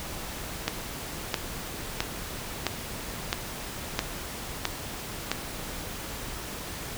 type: click train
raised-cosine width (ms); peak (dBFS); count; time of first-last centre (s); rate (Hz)
0.2; -7; 8; 0.68-5.316; 1.51
effects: pink hiss -37 dBFS RMS until 6.97 s